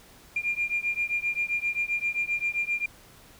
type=beating tone pair; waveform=sine; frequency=2395 / 2402.6 Hz; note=D7 / D7; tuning=+33 / +39 cents; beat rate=7.6 Hz; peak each=-28 dBFS; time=0.36-2.86 s; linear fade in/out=5 ms; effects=tanh soft clip ceiling -18 dBFS + pink hiss -53 dBFS RMS until 3.39 s